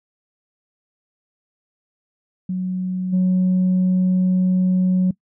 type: tone with level steps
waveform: sine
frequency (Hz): 184.2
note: F#3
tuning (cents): -7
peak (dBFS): -20 / -12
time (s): 2.49-5.11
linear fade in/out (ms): 5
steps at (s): 3.12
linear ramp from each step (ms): 20
effects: noise-tail reverb RT60 0.1 s tail -22 dB re dry + tanh soft clip ceiling -12 dBFS